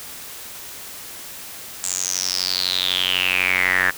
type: tone with band-pass filter sweep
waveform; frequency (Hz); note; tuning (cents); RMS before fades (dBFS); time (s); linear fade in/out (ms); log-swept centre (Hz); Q
square; 46; F#1; -9; -21; 1.83-3.91; 10; 7600 to 1700; 8.6
effects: white hiss -36 dBFS RMS until 3.97 s